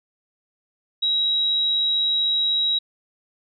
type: tone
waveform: sine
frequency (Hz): 3849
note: B7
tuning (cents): -45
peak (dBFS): -18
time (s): 1.02-2.79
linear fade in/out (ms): 10
effects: none